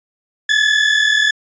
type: tone pair together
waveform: 30% pulse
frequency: 1700 / 1740.7 Hz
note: G#6 / A6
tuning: +40 / -19 cents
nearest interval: unison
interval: 41 cents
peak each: -12 dBFS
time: 0.49-1.31 s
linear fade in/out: 5 ms
effects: resampled to 16000 Hz